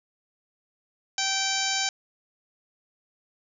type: harmonic tone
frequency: 777 Hz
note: G5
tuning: 16 cents flat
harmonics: 1 / 2 / 3 / 4 / 5 / 6 / 7 / 8 / 9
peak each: -33 / -33 / -33 / -33 / -33 / -33 / -33 / -33 / -33 dBFS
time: 1.18-1.89 s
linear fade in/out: 2 ms
effects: none